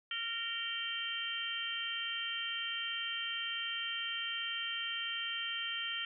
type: harmonic tone with a mistuned harmonic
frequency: 462 Hz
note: A#4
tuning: 16 cents flat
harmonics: 3 / 4 / 5 / 6 / 7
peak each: -44 / -43 / -46 / -43 / -38 dBFS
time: 0.11-6.05 s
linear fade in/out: 2 ms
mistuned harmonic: 7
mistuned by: -54 cents
effects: none